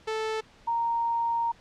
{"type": "tone pair in turn", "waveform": ["sawtooth", "sine"], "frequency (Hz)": [438.8, 929.8], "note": ["A4", "A#5"], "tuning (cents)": [-5, -5], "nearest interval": "octave + minor second", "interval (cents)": 1300, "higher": "second", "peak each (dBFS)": -24, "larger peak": "neither", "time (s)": [[0.07, 0.41], [0.67, 1.52]], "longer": "second", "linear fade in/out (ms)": 10, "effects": ["pink hiss -56 dBFS RMS until 1.6 s", "low-pass 5000 Hz 12 dB/octave"]}